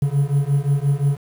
triangle beating tone pair, 138.59 / 144.29 Hz, C#3 / D3, 0 / -30 cents, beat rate 5.7 Hz, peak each -17 dBFS, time 0.02-1.17 s, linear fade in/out 5 ms, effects 7-bit

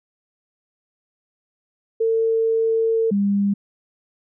sine tone pair in turn, 450.5 / 200.7 Hz, A4 / G3, +41 / +41 cents, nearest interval octave + major second, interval 1400 cents, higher first, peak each -16 dBFS, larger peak neither, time 2-3.11 / 3.11-3.54 s, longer first, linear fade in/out 10 ms, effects none

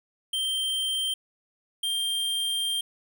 square tone pair in turn, 3142 / 3182 Hz, G7 / G7, +3 / +25 cents, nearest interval unison, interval 22 cents, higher second, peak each -26 dBFS, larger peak neither, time 0.33-1.14 / 1.83-2.81 s, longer second, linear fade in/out 5 ms, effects none

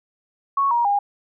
sine tone with pitch steps, 1107 / 947.1 / 810.4 Hz, C#6 / A#5 / G#5, -3 / +27 / -43 cents, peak -16 dBFS, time 0.57-0.99 s, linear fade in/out 5 ms, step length 140 ms, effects none

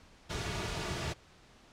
pink noise with comb filter, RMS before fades -36 dBFS, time 0.29-1.14 s, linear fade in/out 20 ms, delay 3.8 ms, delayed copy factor -0.55, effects pink hiss -59 dBFS RMS until 1.72 s + low-pass 6000 Hz 12 dB/octave

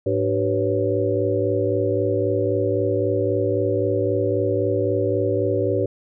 sine tone cluster, 105.2 / 298.6 / 382.4 / 493.2 / 557 Hz, G#2 / D4 / G4 / B4 / C#5, +23 / +29 / -43 / -2 / +8 cents, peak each -25 / -27 / -23 / -24 / -25 dBFS, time 0.06-5.86 s, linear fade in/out 5 ms, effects none

